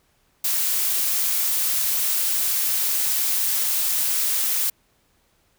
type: noise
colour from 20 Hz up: blue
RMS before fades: -22 dBFS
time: 0.44-4.7 s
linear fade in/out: 5 ms
effects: pink hiss -64 dBFS RMS until 5.58 s